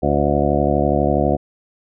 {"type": "harmonic tone", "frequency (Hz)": 72.2, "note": "D2", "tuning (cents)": -29, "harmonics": [1, 2, 3, 4, 5, 7, 8, 9, 10], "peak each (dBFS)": [-23, -23, -23, -23, -23, -23, -23, -23, -23], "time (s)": [0.02, 1.37], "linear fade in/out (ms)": 20, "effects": []}